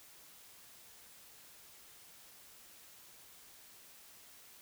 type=silence; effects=white hiss -58 dBFS RMS until 4.61 s